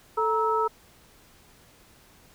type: tone cluster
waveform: sine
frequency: 440.5 / 939 / 1304 Hz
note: A4 / A#5 / E6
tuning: +2 / +12 / -19 cents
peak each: -26 dBFS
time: 0.17-0.68 s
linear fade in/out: 10 ms
effects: pink hiss -56 dBFS RMS until 2.34 s